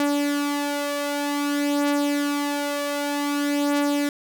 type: beating tone pair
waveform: sawtooth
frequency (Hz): 288 / 288.53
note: D4 / D4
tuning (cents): -34 / -31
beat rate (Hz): 0.53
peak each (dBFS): -19 / -24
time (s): 0-4.09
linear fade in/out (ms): 2
effects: none